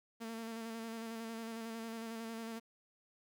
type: tone with vibrato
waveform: sawtooth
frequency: 226.7 Hz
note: A#3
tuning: 48 cents flat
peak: -38 dBFS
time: 0.2-2.6 s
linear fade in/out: 20 ms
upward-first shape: square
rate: 11 Hz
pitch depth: 22 cents each way
effects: 11-bit